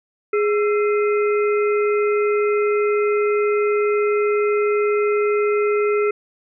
harmonic tone with a mistuned harmonic, 416.2 Hz, G#4, 4 cents sharp, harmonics 1 / 3 / 5 / 6, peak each -16 / -26 / -30 / -32 dBFS, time 0.33-6.11 s, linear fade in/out 5 ms, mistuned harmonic 3, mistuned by +120 cents, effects none

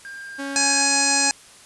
triangle tone with vibrato, 1600 Hz, G6, 35 cents sharp, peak -32 dBFS, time 0.05-0.82 s, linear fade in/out 0 ms, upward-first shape triangle, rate 17 Hz, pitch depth 9 cents each way
sawtooth tone, 277.2 Hz, C#4, in tune, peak -24 dBFS, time 0.38-1.31 s, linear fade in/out 20 ms
harmonic tone, 838 Hz, G#5, 15 cents sharp, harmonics 1 / 2 / 3 / 5 / 6 / 7 / 8 / 9 / 10, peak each -26 / -26 / -26 / -26 / -26 / -26 / -26 / -26 / -26 dBFS, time 0.56-1.31 s, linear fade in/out 0 ms
effects white hiss -47 dBFS RMS until 1.65 s + resampled to 24000 Hz

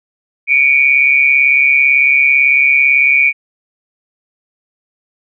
sine tone pair together, 2266 / 2404 Hz, C#7 / D7, +37 / +40 cents, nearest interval minor second, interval 103 cents, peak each -10 dBFS, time 0.47-3.33 s, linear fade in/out 50 ms, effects none

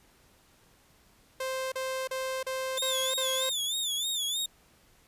sawtooth tone bursts, 523.3 Hz, C5, in tune, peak -27 dBFS, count 6, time 1.4-3.495 s, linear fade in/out 5 ms, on 320 ms, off 35 ms
sawtooth tone with vibrato, 3529 Hz, A7, 4 cents sharp, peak -26 dBFS, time 2.77-4.46 s, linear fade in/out 5 ms, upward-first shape sine, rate 3.2 Hz, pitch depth 110 cents each way
effects pink hiss -62 dBFS RMS until 5.07 s + resampled to 32000 Hz

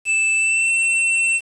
square tone with pitch glide, 2637 to 2697 Hz, E7 to E7, 0 to +39 cents, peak -16 dBFS, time 0.05-1.41 s, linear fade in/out 50 ms, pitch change +39 cents, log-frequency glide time 0.35-0.72 s, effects resampled to 24000 Hz + 7-bit

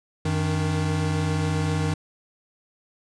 square tone cluster, 92.4 / 156.5 / 301.6 Hz, F#2 / D#3 / D4, -2 / +10 / +46 cents, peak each -27 / -25 / -33 dBFS, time 0.25-1.94 s, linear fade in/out 5 ms, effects resampled to 22050 Hz

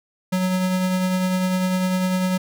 square tone with tremolo, 184.8 Hz, F#3, 2 cents flat, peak -18 dBFS, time 0.32-2.38 s, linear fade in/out 10 ms, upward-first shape triangle, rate 10 Hz, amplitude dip 35%, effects none

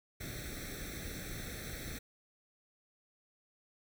pink noise with comb filter, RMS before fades -43 dBFS, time 0.2-1.99 s, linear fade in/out 10 ms, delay 0.51 ms, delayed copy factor +1, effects none

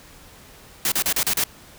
white noise bursts, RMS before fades -21 dBFS, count 6, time 0.85-1.439 s, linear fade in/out 2 ms, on 69 ms, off 35 ms, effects pink hiss -47 dBFS RMS until 1.78 s

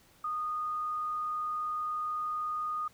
sine tone, 1232 Hz, D#6, 17 cents flat, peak -31 dBFS, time 0.24-2.88 s, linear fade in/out 5 ms, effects pink hiss -62 dBFS RMS until 2.93 s

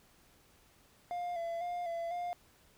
triangle tone with vibrato, 690 Hz, F5, 21 cents flat, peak -33 dBFS, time 1.11-2.33 s, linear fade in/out 0 ms, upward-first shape square, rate 2 Hz, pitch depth 38 cents each way, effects pink hiss -65 dBFS RMS until 2.77 s

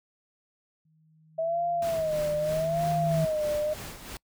sine tone with exponential growth, 157.6 Hz, D#3, 23 cents sharp, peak -23 dBFS, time 0.85-3.25 s, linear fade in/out 5 ms, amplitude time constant 520 ms
sine tone with vibrato, 643 Hz, E5, 43 cents flat, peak -25 dBFS, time 1.38-3.74 s, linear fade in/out 10 ms, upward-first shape sine, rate 0.81 Hz, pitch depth 130 cents each way
pink noise with tremolo, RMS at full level -39 dBFS, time 1.82-4.17 s, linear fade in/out 2 ms, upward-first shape sine, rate 3.1 Hz, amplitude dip 55%
effects noise-tail reverb RT60 0.1 s tail -26 dB re dry

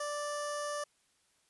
15% pulse tone with notch filter, 587.3 Hz, D5, in tune, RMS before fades -37 dBFS, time 0-0.84 s, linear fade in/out 5 ms, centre 2300 Hz, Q 1.2, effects white hiss -72 dBFS RMS until 1.49 s + resampled to 24000 Hz

